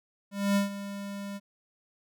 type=tone with ADSR envelope; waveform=square; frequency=200 Hz; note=G3; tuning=35 cents sharp; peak=-22 dBFS; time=0.31-1.4 s; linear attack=250 ms; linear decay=130 ms; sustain=-14 dB; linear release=38 ms; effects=none

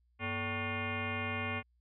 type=tone with frequency modulation; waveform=sine; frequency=1108.7 Hz; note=C#6; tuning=in tune; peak=-33 dBFS; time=0.19-1.63 s; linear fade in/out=50 ms; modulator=337 Hz; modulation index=4.5; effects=added 60 Hz sine -68 dBFS peak until 1.8 s

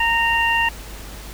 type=harmonic tone; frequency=925 Hz; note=A#5; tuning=14 cents flat; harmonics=1 / 2 / 3; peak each=-20 / -20 / -20 dBFS; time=0-0.69 s; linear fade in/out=5 ms; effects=added 51 Hz sine -35 dBFS peak until 1.33 s + pink hiss -38 dBFS RMS until 1.33 s

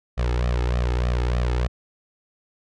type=tone with flanger; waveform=sawtooth; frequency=60.6 Hz; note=B1; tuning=32 cents flat; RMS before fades=-22 dBFS; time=0.17-1.68 s; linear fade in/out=20 ms; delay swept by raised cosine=1.6 to 2.36 ms; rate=3.3 Hz; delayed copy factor=+0.8; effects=low-pass 5000 Hz 12 dB/octave

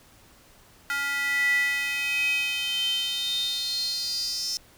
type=tone with high-pass filter sweep; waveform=square; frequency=281 Hz; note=C#4; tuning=24 cents sharp; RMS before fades=-27 dBFS; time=0.9-4.57 s; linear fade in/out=0 ms; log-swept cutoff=1600 to 5400 Hz; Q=10; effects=pink hiss -55 dBFS RMS until 4.77 s

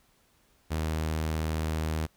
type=tone; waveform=sawtooth; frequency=78.8 Hz; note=D#2; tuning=23 cents sharp; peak=-24 dBFS; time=0.7-2.07 s; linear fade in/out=20 ms; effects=pink hiss -66 dBFS RMS until 2.16 s

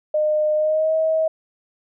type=tone with pitch glide; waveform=sine; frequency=610 to 637.7 Hz; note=D#5 to D#5; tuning=-34 to +42 cents; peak=-16 dBFS; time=0.14-1.28 s; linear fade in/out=5 ms; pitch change=+76 cents; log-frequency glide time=0.55-0.95 s; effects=none

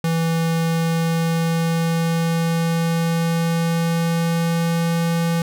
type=tone with pitch glide; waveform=square; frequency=164.81 to 167.5 Hz; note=E3 to E3; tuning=0 to +28 cents; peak=-18 dBFS; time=0.04-5.42 s; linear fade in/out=2 ms; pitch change=+28 cents; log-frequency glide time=0.6-4.96 s; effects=none

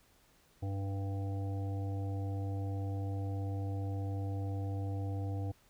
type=harmonic tone; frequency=98.3 Hz; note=G2; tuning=5 cents sharp; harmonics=1 / 3 / 5 / 7 / 8; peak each=-34 / -44 / -48 / -51 / -52 dBFS; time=0.62-5.52 s; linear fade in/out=10 ms; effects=pink hiss -67 dBFS RMS until 5.69 s

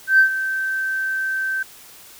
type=tone with ADSR envelope; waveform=sine; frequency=1552 Hz; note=G6; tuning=18 cents flat; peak=-7 dBFS; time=0.07-1.63 s; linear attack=120 ms; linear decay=98 ms; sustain=-13 dB; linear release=6 ms; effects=tanh soft clip ceiling -4 dBFS + white hiss -44 dBFS RMS until 2.19 s

